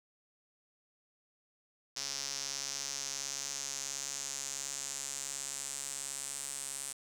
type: tone with band-pass filter sweep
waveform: sawtooth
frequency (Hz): 138.59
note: C#3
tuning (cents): 0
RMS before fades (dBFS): -40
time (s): 1.96-6.93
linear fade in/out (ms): 10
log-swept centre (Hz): 5600 to 8500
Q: 3.7
effects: 10-bit